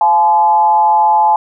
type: tone with frequency modulation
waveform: sine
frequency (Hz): 857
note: A5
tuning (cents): -46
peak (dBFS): -7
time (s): 0.01-1.36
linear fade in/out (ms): 2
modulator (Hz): 164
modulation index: 0.55
effects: none